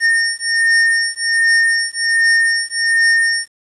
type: beating tone pair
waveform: square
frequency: 1830 / 1831.3 Hz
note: A#6 / A#6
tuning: -32 / -31 cents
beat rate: 1.3 Hz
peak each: -16 dBFS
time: 0-3.48 s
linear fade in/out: 50 ms
effects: resampled to 24000 Hz + 8-bit